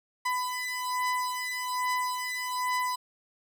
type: beating tone pair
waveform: 30% pulse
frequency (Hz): 1000 / 1001.2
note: B5 / B5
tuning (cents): +21 / +23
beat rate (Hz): 1.2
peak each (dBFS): -29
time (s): 0.25-2.96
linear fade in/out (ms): 10
effects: none

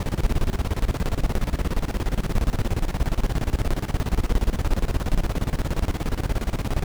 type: noise with tremolo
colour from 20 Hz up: brown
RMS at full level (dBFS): -20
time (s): 0-6.84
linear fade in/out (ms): 5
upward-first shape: square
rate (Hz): 17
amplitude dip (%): 80
effects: none

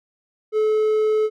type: tone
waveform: triangle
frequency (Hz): 431.4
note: A4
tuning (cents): -34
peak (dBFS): -14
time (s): 0.52-1.3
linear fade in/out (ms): 50
effects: none

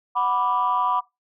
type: chord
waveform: sine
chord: B minor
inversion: second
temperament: equal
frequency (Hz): 740 / 987.8 / 1174.7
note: F#5 / B5 / D6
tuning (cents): 0 / 0 / 0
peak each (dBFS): -26 / -21 / -23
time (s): 0.15-1.01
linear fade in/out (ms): 20
effects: noise-tail reverb RT60 0.2 s tail -21 dB re dry + tanh soft clip ceiling -12 dBFS

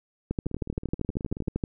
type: two click trains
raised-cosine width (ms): 3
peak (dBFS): -14 / -24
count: 18 / 20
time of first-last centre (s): 0.31-1.638 / 0.46-1.476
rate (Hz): 12.8 / 18.7
effects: none

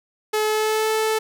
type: tone with pitch glide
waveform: sawtooth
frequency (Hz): 429 to 437.8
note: A4 to A4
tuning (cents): -44 to -9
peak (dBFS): -15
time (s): 0.33-1.19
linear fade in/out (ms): 10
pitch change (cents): +35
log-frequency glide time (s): 0.44-0.9
effects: none

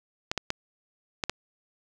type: clicks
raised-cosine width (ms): 0.2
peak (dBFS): -10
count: 5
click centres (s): 0.315 / 0.377 / 0.504 / 1.238 / 1.296
effects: none

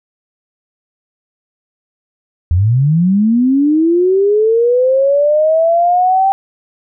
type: linear sweep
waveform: sine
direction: up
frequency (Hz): 79.9 to 784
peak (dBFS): -8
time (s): 2.51-6.32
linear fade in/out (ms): 0
effects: none

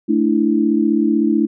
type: chord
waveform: sine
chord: A suspended fourth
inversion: none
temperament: equal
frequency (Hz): 220 / 293.7 / 329.6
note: A3 / D4 / E4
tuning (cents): 0 / 0 / 0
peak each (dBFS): -17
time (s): 0.08-1.47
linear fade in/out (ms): 20
effects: none

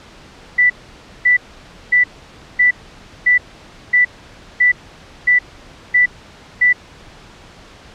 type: tone bursts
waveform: sine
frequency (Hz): 1975.5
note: B6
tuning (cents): 0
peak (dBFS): -8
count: 10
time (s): 0.58-6.73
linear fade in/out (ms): 10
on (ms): 120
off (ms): 550
effects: pink hiss -41 dBFS RMS until 7.94 s + low-pass 5000 Hz 12 dB/octave

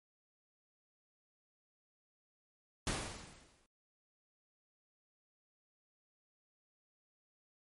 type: noise with exponential decay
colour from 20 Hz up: pink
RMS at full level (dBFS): -34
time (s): 2.87-3.66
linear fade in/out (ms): 1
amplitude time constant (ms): 170
effects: MP3 48 kbps

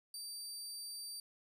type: tone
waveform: 25% pulse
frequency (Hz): 4654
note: D8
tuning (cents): -17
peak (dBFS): -39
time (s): 0.14-1.2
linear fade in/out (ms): 2
effects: none

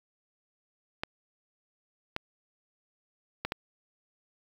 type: clicks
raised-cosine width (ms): 0.3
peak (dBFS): -15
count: 4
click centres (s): 1.035 / 2.164 / 3.45 / 3.521
effects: 7-bit

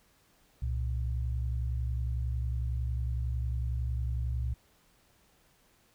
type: tone pair together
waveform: sine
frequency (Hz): 65.57 / 116.54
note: C2 / A#2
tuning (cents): +4 / 0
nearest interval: minor seventh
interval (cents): 996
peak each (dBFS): -30 / -35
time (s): 0.62-4.54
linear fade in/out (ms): 5
effects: pink hiss -66 dBFS RMS until 5.94 s

